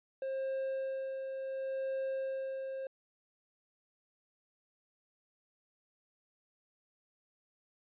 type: tone with tremolo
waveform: triangle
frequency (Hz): 533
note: C5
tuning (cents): +32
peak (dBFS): -31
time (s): 0.22-2.87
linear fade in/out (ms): 2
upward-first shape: sine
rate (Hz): 0.7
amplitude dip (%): 40
effects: resampled to 8000 Hz